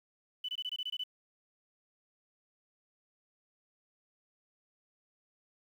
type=tone bursts; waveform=sine; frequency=2991 Hz; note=F#7; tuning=18 cents sharp; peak=-34 dBFS; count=9; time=0.44-1.038 s; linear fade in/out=5 ms; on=46 ms; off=23 ms; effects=10-bit